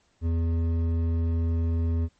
triangle tone with hard clipping, 83 Hz, E2, 12 cents sharp, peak -24 dBFS, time 0.21-2.09 s, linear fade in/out 50 ms, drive 13 dB, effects pink hiss -67 dBFS RMS until 2.19 s + MP3 32 kbps

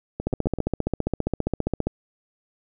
two click trains, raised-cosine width 2 ms, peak -9 / -15 dBFS, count 25 / 4, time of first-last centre 0.27-1.87 / 0.2-0.587 s, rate 15 / 7.76 Hz, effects none

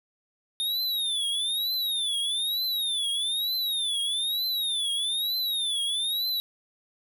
square tone with vibrato, 3652 Hz, A#7, 36 cents flat, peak -26 dBFS, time 0.6-6.4 s, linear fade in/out 0 ms, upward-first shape triangle, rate 1.1 Hz, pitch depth 200 cents each way, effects none

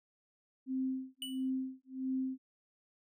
sine tone with tremolo, 261.6 Hz, C4, in tune, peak -31 dBFS, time 0.66-2.38 s, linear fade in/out 50 ms, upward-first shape sine, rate 1.5 Hz, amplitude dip 100%
square tone with exponential decay, 2960 Hz, F#7, in tune, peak -36 dBFS, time 1.22-1.5 s, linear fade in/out 1 ms, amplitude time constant 59 ms
effects none

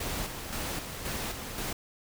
pink noise with tremolo, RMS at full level -34 dBFS, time 0-1.73 s, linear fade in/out 5 ms, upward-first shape square, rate 1.9 Hz, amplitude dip 45%, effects none

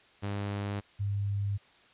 sawtooth / sine tone pair in turn, 101.2 / 100.65 Hz, G#2 / G2, -44 / +46 cents, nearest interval unison, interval 10 cents, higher first, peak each -28 dBFS, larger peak neither, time 0.22-0.81 / 0.99-1.58 s, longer neither, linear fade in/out 20 ms, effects white hiss -60 dBFS RMS until 1.93 s + resampled to 8000 Hz

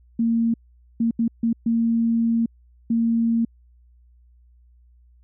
sine tone bursts at uneven times, 230 Hz, A#3, 23 cents flat, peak -17 dBFS, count 6, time 0.19-0.54 / 1-1.11 / 1.19-1.28 / 1.43-1.53 / 1.66-2.46 / 2.9-3.45 s, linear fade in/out 5 ms, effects added 60 Hz sine -51 dBFS peak until 5.23 s

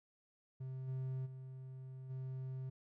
triangle tone with level steps, 130.81 Hz, C3, in tune, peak -40 / -36 / -45 / -39 dBFS, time 0.6-2.7 s, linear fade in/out 10 ms, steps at 0.87 / 1.25 / 2.09 s, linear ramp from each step 20 ms, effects none

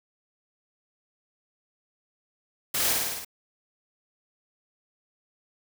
white noise with echo, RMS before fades -27 dBFS, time 2.74-2.93 s, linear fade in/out 5 ms, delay 53 ms, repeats 6, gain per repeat -2 dB, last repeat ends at 3.248 s, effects none

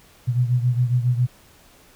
sine beating tone pair, 121.8 / 129.1 Hz, B2 / C3, -24 / -23 cents, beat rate 7.3 Hz, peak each -18 / -23 dBFS, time 0.27-1.27 s, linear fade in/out 20 ms, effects pink hiss -52 dBFS RMS until 1.95 s

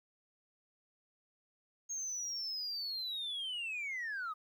sine linear sweep, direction down, 6530 to 1214 Hz, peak -35 dBFS, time 1.89-4.34 s, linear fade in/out 20 ms, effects tanh soft clip ceiling -35 dBFS + 12-bit

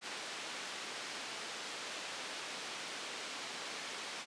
white band-pass noise, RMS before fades -44 dBFS, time 0.01-4.26 s, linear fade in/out 50 ms, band 250 to 4300 Hz, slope 12 dB/octave, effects resampled to 22050 Hz

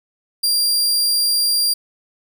sawtooth tone, 4765 Hz, D8, 24 cents sharp, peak -12 dBFS, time 0.43-1.74 s, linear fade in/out 10 ms, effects none

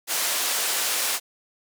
white band-pass noise, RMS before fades -25 dBFS, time 0.07-1.2 s, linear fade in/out 50 ms, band 460 to 12000 Hz, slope 12 dB/octave, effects none

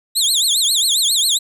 25% pulse tone with vibrato, 3755 Hz, A#7, 12 cents sharp, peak -9 dBFS, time 0.15-1.39 s, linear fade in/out 20 ms, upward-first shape triangle, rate 7.4 Hz, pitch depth 280 cents each way, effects none

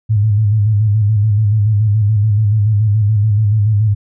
sine tone with vibrato, 105.8 Hz, G#2, 33 cents sharp, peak -9 dBFS, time 0.09-3.95 s, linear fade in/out 20 ms, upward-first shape square, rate 7 Hz, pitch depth 60 cents each way, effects none

